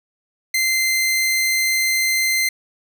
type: tone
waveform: sawtooth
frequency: 2078 Hz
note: C7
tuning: 12 cents flat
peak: -13 dBFS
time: 0.54-2.49 s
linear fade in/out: 5 ms
effects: none